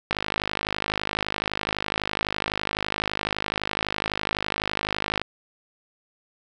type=click train; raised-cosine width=0.3 ms; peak=-8 dBFS; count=266; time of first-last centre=0.11-5.216 s; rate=51.9 Hz; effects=none